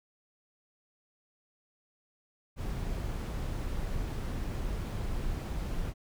brown noise, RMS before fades -34 dBFS, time 2.56-5.94 s, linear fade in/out 50 ms, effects none

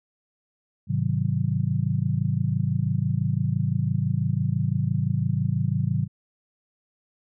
sine chord, Ab dominant seventh, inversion none, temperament just, 103.83 / 129.78 / 155.74 / 186.89 Hz, Ab2 / C3 / Eb3 / Gb3, 0 / -14 / +2 / +18 cents, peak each -27 / -25 / -27 / -29 dBFS, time 0.87-6.08 s, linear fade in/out 50 ms, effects none

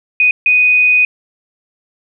sine tone bursts at uneven times, 2489 Hz, D#7, in tune, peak -7 dBFS, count 2, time 0.2-0.31 / 0.46-1.05 s, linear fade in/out 2 ms, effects none

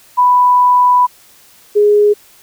sine tone pair in turn, 990 / 415.2 Hz, B5 / G#4, +4 / 0 cents, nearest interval octave + minor third, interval 1504 cents, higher first, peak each -6 dBFS, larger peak neither, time 0.17-1.07 / 1.75-2.14 s, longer first, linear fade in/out 20 ms, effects white hiss -45 dBFS RMS until 2.42 s

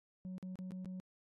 sine tone with dropouts, 185 Hz, F#3, in tune, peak -39 dBFS, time 0.25-1 s, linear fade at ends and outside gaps 0 ms, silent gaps 0.381-0.427 / 0.556-0.589 / 0.708-0.719 / 0.847-0.857 s, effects tanh soft clip ceiling -41 dBFS + AAC 32 kbps

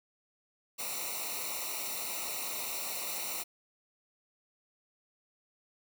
white noise with comb filter, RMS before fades -37 dBFS, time 0.78-3.44 s, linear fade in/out 20 ms, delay 0.61 ms, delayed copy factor -1, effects none

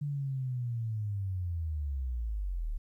sine linear sweep, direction down, 147.1 to 34.65 Hz, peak -31 dBFS, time 0.01-2.78 s, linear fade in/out 10 ms, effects 12-bit

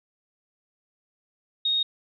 sine tone, 3729 Hz, A#7, in tune, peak -21 dBFS, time 1.65-1.83 s, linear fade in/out 5 ms, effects none

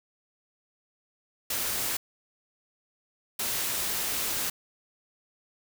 white noise bursts at uneven times, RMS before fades -30 dBFS, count 2, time 1.5-1.97 / 3.39-4.5 s, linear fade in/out 5 ms, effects none

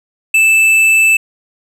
sine tone with tanh clipping, 2637 Hz, E7, in tune, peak -8 dBFS, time 0.34-1.17 s, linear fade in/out 5 ms, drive 10 dB, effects none

